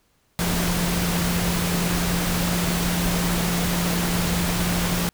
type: tone in noise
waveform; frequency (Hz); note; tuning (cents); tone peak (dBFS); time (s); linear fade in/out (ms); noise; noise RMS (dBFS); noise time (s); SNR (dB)
sine; 174.6; F3; 0; -23; 0.39-5.09; 0; pink; -25; 0.39-5.09; -1
effects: pink hiss -65 dBFS RMS until 5.13 s